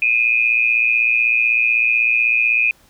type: tone pair together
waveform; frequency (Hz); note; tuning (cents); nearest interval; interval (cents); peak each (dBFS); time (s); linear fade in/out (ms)
sine; 2445 / 2561; D#7 / D#7; -31 / +49; minor second; 80; -15 / -17; 0.02-2.71; 2
effects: pink hiss -53 dBFS RMS until 2.89 s